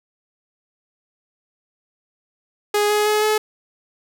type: tone with pitch steps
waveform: sawtooth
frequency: 415.3 / 419.6 / 424 / 428.5 Hz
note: G#4 / G#4 / G#4 / A4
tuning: 0 / +18 / +36 / -46 cents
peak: -12 dBFS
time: 2.74-3.38 s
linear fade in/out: 5 ms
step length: 160 ms
effects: none